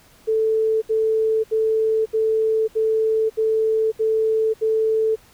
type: tone bursts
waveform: sine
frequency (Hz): 440.6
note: A4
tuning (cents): +2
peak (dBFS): -16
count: 8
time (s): 0.27-5.16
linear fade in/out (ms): 20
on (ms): 550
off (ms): 70
effects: pink hiss -52 dBFS RMS until 5.33 s